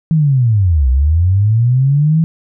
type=linear two-way sweep; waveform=sine; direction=down then up; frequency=164.81 to 61.5 to 164.81 Hz; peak=-8 dBFS; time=0.11-2.24 s; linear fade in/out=0 ms; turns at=0.89 s; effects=none